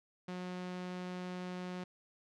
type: tone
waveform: sawtooth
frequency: 181.2 Hz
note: F#3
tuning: 36 cents flat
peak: -36 dBFS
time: 0.28-1.84 s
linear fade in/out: 5 ms
effects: low-pass 5000 Hz 12 dB/octave